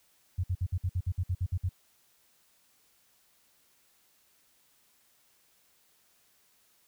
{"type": "tone bursts", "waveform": "sine", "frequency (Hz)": 90.7, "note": "F#2", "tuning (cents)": -34, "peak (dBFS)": -26, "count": 12, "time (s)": [0.38, 1.692], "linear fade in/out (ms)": 10, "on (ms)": 58, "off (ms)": 56, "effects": ["white hiss -67 dBFS RMS until 6.87 s"]}